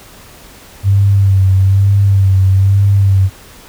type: tone with vibrato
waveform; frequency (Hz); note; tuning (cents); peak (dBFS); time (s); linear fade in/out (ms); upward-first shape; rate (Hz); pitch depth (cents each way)
sine; 97.4; G2; -11; -6; 0.83-3.3; 50; sine; 1.1; 42
effects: pink hiss -38 dBFS RMS until 3.68 s